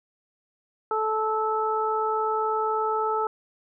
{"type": "harmonic tone", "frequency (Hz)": 436.1, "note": "A4", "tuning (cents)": -15, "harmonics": [1, 2, 3], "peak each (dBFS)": [-27, -27, -27], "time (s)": [0.91, 3.27], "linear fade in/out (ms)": 2, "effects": []}